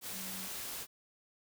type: tone in noise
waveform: sine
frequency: 190 Hz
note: F#3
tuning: 46 cents sharp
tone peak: -48 dBFS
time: 0.11-0.49 s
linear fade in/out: 50 ms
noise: white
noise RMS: -42 dBFS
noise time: 0.01-0.87 s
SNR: -9 dB
effects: none